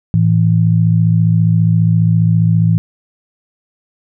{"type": "tone pair together", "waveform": "sine", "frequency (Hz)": [110, 164.81], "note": ["A2", "E3"], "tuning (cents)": [0, 0], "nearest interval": "perfect fifth", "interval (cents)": 700, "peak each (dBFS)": -11, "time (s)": [0.14, 2.78], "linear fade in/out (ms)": 0, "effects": []}